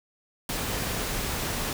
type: noise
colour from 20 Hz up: pink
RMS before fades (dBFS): -30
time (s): 0.49-1.73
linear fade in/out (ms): 2
effects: none